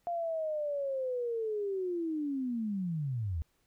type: linear sweep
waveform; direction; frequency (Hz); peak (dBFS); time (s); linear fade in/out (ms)
sine; down; 698.5 to 73.42; -31; 0.07-3.42; 0
effects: pink hiss -74 dBFS RMS until 3.66 s